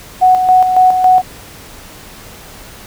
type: tone with tremolo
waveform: sine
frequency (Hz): 740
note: F#5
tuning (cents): 0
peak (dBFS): -4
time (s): 0.21-1.22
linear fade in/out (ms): 20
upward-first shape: square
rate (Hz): 3.6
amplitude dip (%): 50
effects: pink hiss -35 dBFS RMS until 2.86 s